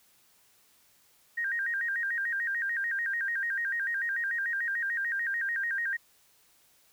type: tone with vibrato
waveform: sine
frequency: 1726 Hz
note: A6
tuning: 34 cents flat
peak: -28 dBFS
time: 1.37-5.97 s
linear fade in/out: 10 ms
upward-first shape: square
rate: 6.8 Hz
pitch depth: 140 cents each way
effects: white hiss -64 dBFS RMS until 6.92 s